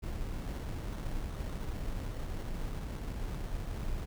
brown noise with sample-and-hold, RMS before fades -37 dBFS, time 0.02-4.06 s, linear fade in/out 20 ms, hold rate 2450 Hz, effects none

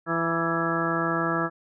harmonic tone with a mistuned harmonic, 166.5 Hz, E3, 18 cents sharp, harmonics 1 / 2 / 3 / 4 / 5 / 6 / 7 / 8 / 10, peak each -31 / -29 / -34 / -32 / -38 / -36 / -32 / -29 / -31 dBFS, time 0.06-1.5 s, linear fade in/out 50 ms, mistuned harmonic 6, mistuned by -38 cents, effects none

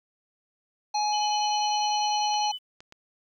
harmonic tone, 839 Hz, G#5, 17 cents sharp, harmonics 1 / 3 / 5 / 7, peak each -24 / -40 / -32 / -36 dBFS, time 0.94-2.52 s, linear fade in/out 10 ms
sine tone with tremolo, 3000 Hz, F#7, 23 cents sharp, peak -30 dBFS, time 1.12-2.59 s, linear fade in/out 20 ms, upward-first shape triangle, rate 10 Hz, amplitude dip 90%
clicks, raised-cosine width 0.2 ms, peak -29 dBFS, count 3, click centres 2.341 / 2.805 / 2.924 s
effects 10-bit

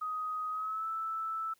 sine tone with pitch glide, 1254 to 1317.1 Hz, D#6 to E6, +13 to -2 cents, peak -33 dBFS, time 0.01-1.54 s, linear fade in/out 10 ms, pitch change +85 cents, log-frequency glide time 0.5-0.87 s, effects white hiss -70 dBFS RMS until 1.59 s

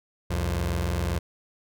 sawtooth tone pair together, 65.48 / 87.31 Hz, C2 / F2, +2 / 0 cents, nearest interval perfect fourth, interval 498 cents, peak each -24 / -23 dBFS, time 0.3-1.19 s, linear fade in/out 10 ms, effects none

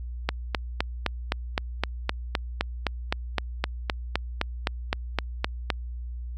click train, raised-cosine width 0.3 ms, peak -7 dBFS, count 22, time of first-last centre 0.29-5.702 s, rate 3.88 Hz, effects added 60 Hz sine -32 dBFS peak until 6.37 s

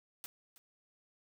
white noise with echo, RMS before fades -45 dBFS, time 0.24-0.26 s, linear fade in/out 0 ms, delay 320 ms, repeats 1, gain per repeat -15 dB, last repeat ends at 0.58 s, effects none

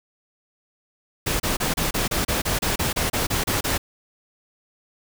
pink noise bursts, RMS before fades -23 dBFS, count 15, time 1.26-3.78 s, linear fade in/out 10 ms, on 140 ms, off 30 ms, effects none

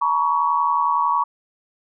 sine tone cluster, 890 / 961 / 1122 Hz, A5 / B5 / C#6, +20 / -48 / +21 cents, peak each -27 / -20 / -19 dBFS, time 0.01-1.24 s, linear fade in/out 10 ms, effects none

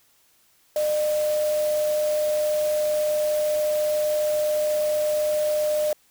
sine tone in noise, 605 Hz, D#5, 49 cents flat, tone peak -20 dBFS, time 0.76-5.93 s, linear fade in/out 2 ms, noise white, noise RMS -36 dBFS, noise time 0.76-5.93 s, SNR +13 dB, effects white hiss -61 dBFS RMS until 6.1 s

